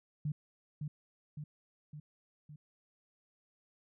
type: tone with echo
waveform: sine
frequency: 149.8 Hz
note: D3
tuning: 35 cents sharp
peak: -32 dBFS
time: 0.25-0.32 s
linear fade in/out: 5 ms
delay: 560 ms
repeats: 4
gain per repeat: -4 dB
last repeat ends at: 2.56 s
effects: none